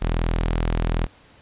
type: tone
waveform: sawtooth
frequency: 41.2 Hz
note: E1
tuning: in tune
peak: -16 dBFS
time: 0.01-1.07 s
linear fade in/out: 20 ms
effects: pink hiss -52 dBFS RMS until 1.41 s + resampled to 8000 Hz